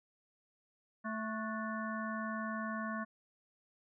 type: harmonic tone with a mistuned harmonic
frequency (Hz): 220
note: A3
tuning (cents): 0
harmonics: 1 / 3 / 5 / 7 / 8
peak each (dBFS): -39 / -45 / -42 / -45 / -46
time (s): 1.04-3.05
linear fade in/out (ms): 20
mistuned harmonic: 7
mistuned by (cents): -77
effects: none